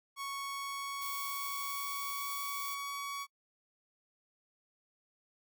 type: tone with pitch glide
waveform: sawtooth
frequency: 1108.7 to 1125.5 Hz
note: C#6 to C#6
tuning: 0 to +26 cents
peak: -34 dBFS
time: 0.16-3.27 s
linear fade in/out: 50 ms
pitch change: +26 cents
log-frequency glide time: 0.38-2.42 s
type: noise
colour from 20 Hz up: violet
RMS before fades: -43 dBFS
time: 1.01-2.75 s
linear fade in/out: 10 ms
effects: noise-tail reverb RT60 0.1 s tail -25 dB re dry